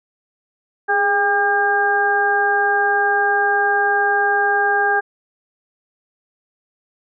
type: harmonic tone with a mistuned harmonic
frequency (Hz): 402.1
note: G4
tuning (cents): +44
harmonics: 1 / 2 / 3 / 4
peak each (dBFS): -22 / -18 / -28 / -17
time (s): 0.88-5.01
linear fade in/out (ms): 20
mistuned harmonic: 1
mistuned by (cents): +43
effects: none